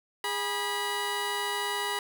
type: tone pair together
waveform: 15% pulse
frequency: 409.6 / 974.2 Hz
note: G#4 / B5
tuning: -24 / -24 cents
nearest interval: octave + minor third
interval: 1500 cents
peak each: -27 / -24 dBFS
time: 0.24-1.99 s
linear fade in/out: 2 ms
effects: none